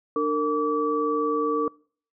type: tone cluster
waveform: sine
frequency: 298.5 / 457.1 / 1152 Hz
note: D4 / A#4 / D6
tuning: +28 / -34 / -34 cents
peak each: -27 / -24 / -26 dBFS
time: 0.16-1.68 s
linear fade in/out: 2 ms
effects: noise-tail reverb RT60 0.5 s tail -26 dB re dry